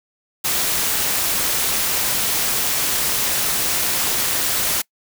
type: noise with amplitude modulation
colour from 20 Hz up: white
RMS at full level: -18 dBFS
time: 0.44-4.82 s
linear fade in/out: 10 ms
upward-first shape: sine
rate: 245 Hz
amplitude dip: 45%
effects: noise-tail reverb RT60 0.1 s tail -24 dB re dry